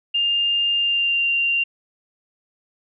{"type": "tone with pitch glide", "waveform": "sine", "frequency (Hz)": [2807, 2775], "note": ["F7", "F7"], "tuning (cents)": [8, -12], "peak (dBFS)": -17, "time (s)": [0.14, 1.64], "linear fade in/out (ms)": 10, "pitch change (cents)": -20, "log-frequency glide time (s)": [0.74, 1.28], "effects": []}